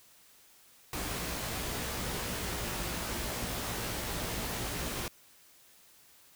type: noise with comb filter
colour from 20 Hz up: pink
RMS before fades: -36 dBFS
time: 0.93-5.08 s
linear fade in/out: 2 ms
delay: 17 ms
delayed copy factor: +0.6
effects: white hiss -60 dBFS RMS until 6.35 s